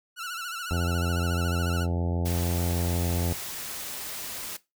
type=tone with vibrato; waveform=sawtooth; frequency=1396.9 Hz; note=F6; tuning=in tune; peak=-29 dBFS; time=0.16-1.87 s; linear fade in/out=50 ms; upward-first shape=sine; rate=14 Hz; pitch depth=100 cents each way
type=harmonic tone; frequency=86.5 Hz; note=F2; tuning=16 cents flat; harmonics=1 / 2 / 3 / 4 / 5 / 6 / 7 / 8 / 9 / 10; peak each=-26 / -32 / -36 / -38 / -40 / -42 / -43 / -44 / -45 / -46 dBFS; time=0.71-3.33 s; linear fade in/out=0 ms
type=noise; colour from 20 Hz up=white; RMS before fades=-36 dBFS; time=2.25-4.57 s; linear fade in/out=10 ms
effects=noise-tail reverb RT60 0.2 s tail -17 dB re dry